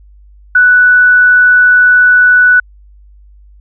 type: tone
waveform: sine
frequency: 1483 Hz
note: F#6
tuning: 4 cents sharp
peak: -3 dBFS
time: 0.55-2.6 s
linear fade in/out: 5 ms
effects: added 50 Hz sine -37 dBFS peak until 3.6 s